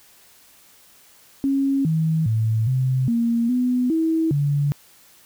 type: tone with pitch steps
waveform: sine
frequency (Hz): 274 / 159.9 / 110.9 / 129.8 / 233.1 / 249.5 / 323.1 / 143.7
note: C#4 / D#3 / A2 / C3 / A#3 / B3 / E4 / D3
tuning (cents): -20 / +48 / +14 / -13 / 0 / +18 / -35 / -37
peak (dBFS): -17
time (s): 1.44-4.72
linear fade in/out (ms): 0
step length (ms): 410
effects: white hiss -52 dBFS RMS until 5.25 s